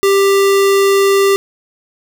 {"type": "tone", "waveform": "square", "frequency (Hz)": 394.4, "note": "G4", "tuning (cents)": 11, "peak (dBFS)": -9, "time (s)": [0.03, 1.36], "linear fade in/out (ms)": 0, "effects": []}